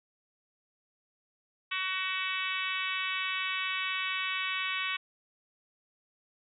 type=harmonic tone; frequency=375.7 Hz; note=F#4; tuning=26 cents sharp; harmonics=3 / 4 / 5 / 6 / 7 / 8 / 9 / 10; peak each=-38 / -40 / -39 / -37 / -36 / -39 / -41 / -44 dBFS; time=1.71-4.97 s; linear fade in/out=10 ms; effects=none